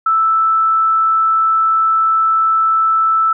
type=tone; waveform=sine; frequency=1318.5 Hz; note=E6; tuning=in tune; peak=-10 dBFS; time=0.06-3.33 s; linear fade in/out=5 ms; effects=none